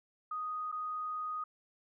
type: tone with dropouts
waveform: sine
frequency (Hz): 1244.5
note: D#6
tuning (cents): 0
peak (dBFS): -35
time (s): 0.31-1.44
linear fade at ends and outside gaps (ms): 5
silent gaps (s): 0.717-0.724
effects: none